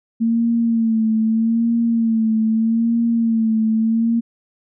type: tone with vibrato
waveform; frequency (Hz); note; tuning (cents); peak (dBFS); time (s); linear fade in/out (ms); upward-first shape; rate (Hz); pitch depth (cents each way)
sine; 226.4; A3; +50; -14; 0.2-4.21; 20; sine; 0.8; 48
effects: none

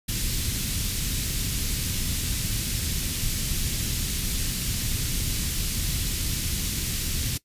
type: band-stop noise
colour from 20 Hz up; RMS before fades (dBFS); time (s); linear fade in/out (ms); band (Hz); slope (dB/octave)
pink; -27; 0.08-7.38; 10; 190 to 3300; 12
effects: noise-tail reverb RT60 0.1 s tail -19 dB re dry + resampled to 32000 Hz

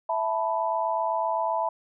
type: chord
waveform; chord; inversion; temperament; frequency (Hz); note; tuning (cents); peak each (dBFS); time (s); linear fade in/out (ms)
sine; E suspended fourth; none; equal; 659.3 / 880 / 987.8; E5 / A5 / B5; 0 / 0 / 0; -28; 0.09-1.69; 5
effects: none

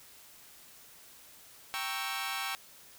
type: chord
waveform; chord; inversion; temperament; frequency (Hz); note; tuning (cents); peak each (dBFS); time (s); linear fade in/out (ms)
15% pulse; G diminished seventh; none; equal; 784 / 932.3 / 1108.7 / 1318.5; G5 / Bb5 / Db6 / Fb6; 0 / 0 / 0 / 0; -32 / -36 / -32 / -33; 1.74-2.55; 0
effects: white hiss -55 dBFS RMS until 2.98 s

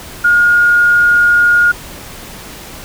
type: tone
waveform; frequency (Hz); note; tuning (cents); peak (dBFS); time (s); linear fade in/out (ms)
sine; 1428; F6; +38; -6; 0.24-1.72; 10
effects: pink hiss -31 dBFS RMS until 2.84 s

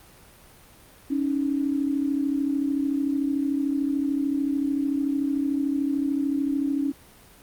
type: tone pair together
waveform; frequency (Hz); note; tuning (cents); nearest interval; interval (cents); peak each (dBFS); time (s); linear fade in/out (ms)
sine; 277.6 / 311.1; C#4 / D#4; +3 / 0; major second; 197; -23 / -28; 1.1-6.92; 10
effects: pink hiss -51 dBFS RMS until 7.42 s + Opus 32 kbps

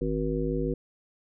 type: harmonic tone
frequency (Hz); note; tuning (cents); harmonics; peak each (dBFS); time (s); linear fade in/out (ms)
53; G#1; +36; 1 / 3 / 5 / 7 / 9; -32 / -32 / -32 / -32 / -32; 0.01-0.74; 5
effects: none

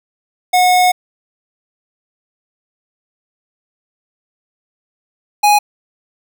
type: tone pair in turn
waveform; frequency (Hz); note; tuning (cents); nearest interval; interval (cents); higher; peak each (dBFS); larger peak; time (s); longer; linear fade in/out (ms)
square; 728 / 829.9; F#5 / G#5; -28 / -1; major second; 227; second; -9 / -8; second; 0.53-0.92 / 5.43-5.59; first; 10
effects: none

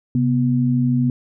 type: tone pair together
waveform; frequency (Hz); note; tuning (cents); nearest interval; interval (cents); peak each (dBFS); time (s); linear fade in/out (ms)
sine; 132.13 / 245; C3 / B3; +17 / -14; major seventh; 1069; -18 / -17; 0.15-1.1; 2
effects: none

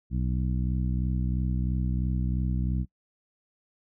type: harmonic tone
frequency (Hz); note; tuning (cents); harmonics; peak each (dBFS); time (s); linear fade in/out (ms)
63; B1; +35; 1 / 2 / 3 / 4 / 5; -27 / -30 / -32 / -40 / -43; 0.1-2.86; 50
effects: noise-tail reverb RT60 0.1 s tail -23 dB re dry

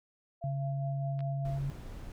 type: tone with tremolo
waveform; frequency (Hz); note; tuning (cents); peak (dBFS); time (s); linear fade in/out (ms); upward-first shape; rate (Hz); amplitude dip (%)
sine; 680; F5; -46; -38; 0.41-1.6; 20; sine; 4.9; 55
type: tone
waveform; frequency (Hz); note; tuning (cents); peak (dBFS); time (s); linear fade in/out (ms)
sine; 138.59; C#3; 0; -31; 0.44-1.7; 0
type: clicks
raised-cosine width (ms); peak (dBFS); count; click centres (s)
0.3; -36; 2; 1.192 / 1.206
type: noise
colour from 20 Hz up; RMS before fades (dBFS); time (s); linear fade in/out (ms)
brown; -43; 1.45-2.12; 2
effects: none

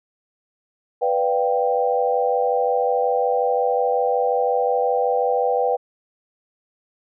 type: chord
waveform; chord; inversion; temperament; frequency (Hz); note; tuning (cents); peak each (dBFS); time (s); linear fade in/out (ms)
sine; G dominant seventh; first; equal; 493.9 / 587.3 / 698.5 / 784; B4 / D5 / F5 / G5; 0 / 0 / 0 / 0; -20 / -26 / -25 / -22; 1.01-5.77; 20
effects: none

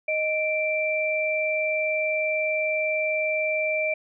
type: tone pair together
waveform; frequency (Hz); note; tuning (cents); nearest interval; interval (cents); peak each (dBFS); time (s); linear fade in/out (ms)
sine; 622.3 / 2349; D#5 / D7; 0 / 0; octave + major seventh; 2300; -25; 0.08-3.94; 5
effects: none

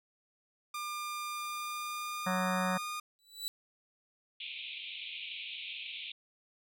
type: tone with pitch glide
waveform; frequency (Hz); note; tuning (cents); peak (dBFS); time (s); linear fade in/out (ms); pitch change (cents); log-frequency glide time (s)
sawtooth; 1200 to 1220.3; D6 to D#6; +37 to -34; -33; 0.74-3; 5; +29; 1.31-2.81
type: harmonic tone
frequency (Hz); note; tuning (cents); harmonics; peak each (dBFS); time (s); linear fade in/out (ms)
185; F#3; 0; 1 / 3 / 4 / 5 / 6 / 7 / 8 / 9 / 10; -33 / -38 / -39 / -40 / -41 / -41 / -42 / -43 / -43; 2.26-2.78; 10
type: tone with exponential growth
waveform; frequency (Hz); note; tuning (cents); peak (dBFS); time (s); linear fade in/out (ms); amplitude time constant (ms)
sawtooth; 3951; B7; 0; -29; 3.19-3.48; 0; 62
type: band-pass noise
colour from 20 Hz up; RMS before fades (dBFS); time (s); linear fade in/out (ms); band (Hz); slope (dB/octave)
pink; -43; 4.4-6.12; 5; 2300 to 3800; 96
effects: none

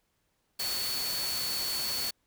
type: tone in noise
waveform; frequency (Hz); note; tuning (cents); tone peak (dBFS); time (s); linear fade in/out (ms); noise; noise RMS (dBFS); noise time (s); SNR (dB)
sine; 4435; C#8; 0; -32; 0.59-2.11; 10; white; -35; 0.59-2.11; 0
effects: pink hiss -75 dBFS RMS until 2.26 s

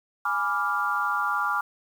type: chord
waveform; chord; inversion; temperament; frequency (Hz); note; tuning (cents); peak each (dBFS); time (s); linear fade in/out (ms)
sine; G# diminished seventh; none; equal; 830.6 / 987.8 / 1174.7 / 1396.9; G#5 / B5 / D6 / F6; 0 / 0 / 0 / 0; -31 / -32 / -27 / -27; 0.25-1.61; 5
effects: 8-bit

